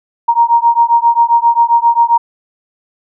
sine beating tone pair, 932.3 / 939.8 Hz, A#5 / A#5, 0 / +14 cents, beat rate 7.5 Hz, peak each -10 dBFS, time 0.28-2.18 s, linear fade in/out 10 ms, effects none

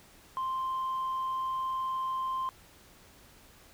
sine tone, 1046.5 Hz, C6, in tune, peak -28 dBFS, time 0.37-2.49 s, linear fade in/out 0 ms, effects tanh soft clip ceiling -28 dBFS + pink hiss -57 dBFS RMS until 3.73 s

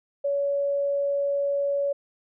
sine tone, 564 Hz, C#5, 30 cents sharp, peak -22 dBFS, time 0.24-1.93 s, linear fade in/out 10 ms, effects none

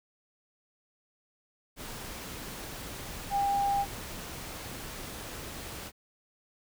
sine tone in noise, 800 Hz, G5, 35 cents sharp, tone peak -25 dBFS, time 3.3-3.86 s, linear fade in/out 50 ms, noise pink, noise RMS -41 dBFS, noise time 1.76-5.92 s, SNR +13 dB, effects none

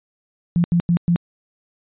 sine tone bursts at uneven times, 172.1 Hz, F3, 25 cents flat, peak -13 dBFS, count 4, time 0.56-0.64 / 0.72-0.8 / 0.89-0.97 / 1.08-1.16 s, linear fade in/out 0 ms, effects resampled to 8000 Hz

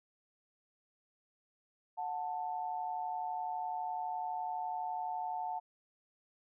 sine tone pair together, 732.1 / 884 Hz, F#5 / A5, -19 / +8 cents, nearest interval minor third, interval 327 cents, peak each -38 / -38 dBFS, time 1.97-5.6 s, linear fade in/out 20 ms, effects none

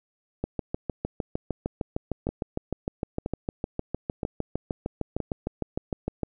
two click trains, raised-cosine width 2 ms, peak -14 / -15 dBFS, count 39 / 4, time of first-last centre 0.44-6.233 / 2.29-5.203 s, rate 6.56 / 1.03 Hz, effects none

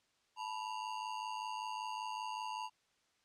square ring-modulated tone, 932 Hz, A#5, 1 cent flat, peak -37 dBFS, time 0.36-2.7 s, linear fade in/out 50 ms, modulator 52.6 Hz, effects white hiss -75 dBFS RMS until 3.24 s + low-pass 6000 Hz 12 dB/octave

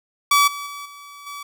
sawtooth tone with level steps, 1146 Hz, D6, 43 cents flat, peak -9 / -25 / -28 / -35 / -28 dBFS, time 0.31-1.43 s, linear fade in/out 5 ms, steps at 0.47 / 0.66 / 0.85 / 1.26 s, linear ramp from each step 10 ms, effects none

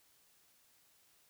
silence, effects white hiss -69 dBFS RMS until 1.29 s

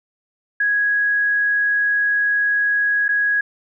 sine tone with dropouts, 1661.2 Hz, G#6, in tune, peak -15 dBFS, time 0.6-3.41 s, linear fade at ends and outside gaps 5 ms, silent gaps 3.082-3.089 s, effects none

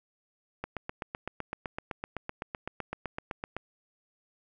click train, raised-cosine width 0.5 ms, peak -19 dBFS, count 24, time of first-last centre 0.64-3.566 s, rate 7.86 Hz, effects none

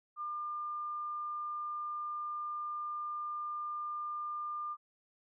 sine tone, 1200 Hz, D6, 37 cents sharp, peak -36 dBFS, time 0.16-4.77 s, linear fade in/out 50 ms, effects none

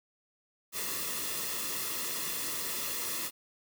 white noise with comb filter, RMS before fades -35 dBFS, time 0.72-3.31 s, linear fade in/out 50 ms, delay 1.3 ms, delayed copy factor -0.65, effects none

